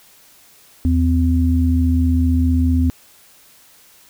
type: tone pair together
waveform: sine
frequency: 80.1 / 255.6 Hz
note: E2 / C4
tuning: -49 / -40 cents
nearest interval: octave + minor sixth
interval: 2009 cents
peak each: -14 / -17 dBFS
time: 0.85-2.9 s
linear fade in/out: 0 ms
effects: white hiss -49 dBFS RMS until 4.09 s

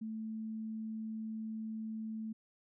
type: tone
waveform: sine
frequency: 220 Hz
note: A3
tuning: in tune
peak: -38 dBFS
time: 0.01-2.33 s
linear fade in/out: 10 ms
effects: none

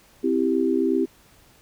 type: chord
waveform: sine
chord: C major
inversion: none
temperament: equal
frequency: 261.6 / 329.6 / 392 Hz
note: C4 / E4 / G4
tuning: 0 / 0 / 0 cents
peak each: -23 dBFS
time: 0.23-1.06 s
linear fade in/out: 20 ms
effects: pink hiss -55 dBFS RMS until 1.61 s

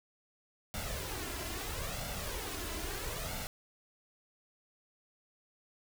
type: noise with flanger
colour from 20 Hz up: pink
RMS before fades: -39 dBFS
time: 0.74-3.47 s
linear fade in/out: 0 ms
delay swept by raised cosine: 1.4 to 3 ms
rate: 0.76 Hz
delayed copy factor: +0.6
effects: none

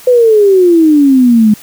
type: exponential sweep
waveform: sine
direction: down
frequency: 509 to 207.7 Hz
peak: -3 dBFS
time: 0.07-1.54 s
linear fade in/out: 5 ms
effects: white hiss -35 dBFS RMS until 1.62 s

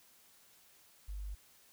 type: tone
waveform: sine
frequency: 49.85 Hz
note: G1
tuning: 30 cents sharp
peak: -39 dBFS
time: 1.08-1.35 s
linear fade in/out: 10 ms
effects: white hiss -64 dBFS RMS until 1.72 s

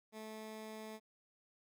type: tone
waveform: 15% pulse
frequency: 217.9 Hz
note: A3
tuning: 17 cents flat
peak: -40 dBFS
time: 0.12-1 s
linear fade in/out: 50 ms
effects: none

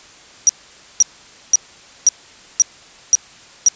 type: tone bursts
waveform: sine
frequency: 5790 Hz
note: F#8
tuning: 38 cents flat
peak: -6 dBFS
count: 7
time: 0.47-3.684 s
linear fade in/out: 0 ms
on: 22 ms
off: 510 ms
effects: white hiss -43 dBFS RMS until 3.75 s + resampled to 16000 Hz

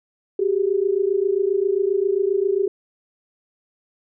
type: tone pair together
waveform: sine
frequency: 379.2 / 406.7 Hz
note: F#4 / G#4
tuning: +43 / -36 cents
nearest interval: minor second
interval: 121 cents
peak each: -20 / -20 dBFS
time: 0.39-2.68 s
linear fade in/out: 5 ms
effects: none

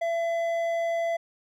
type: tone with hard clipping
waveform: triangle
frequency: 672 Hz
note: E5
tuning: 33 cents sharp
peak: -26 dBFS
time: 0.01-1.17 s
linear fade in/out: 10 ms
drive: 10 dB
effects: none

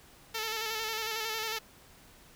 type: tone with vibrato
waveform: 5% pulse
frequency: 442.1 Hz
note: A4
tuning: 8 cents sharp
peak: -21 dBFS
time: 0.34-1.59 s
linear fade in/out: 10 ms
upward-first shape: square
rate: 11 Hz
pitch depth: 34 cents each way
effects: pink hiss -57 dBFS RMS until 2.35 s

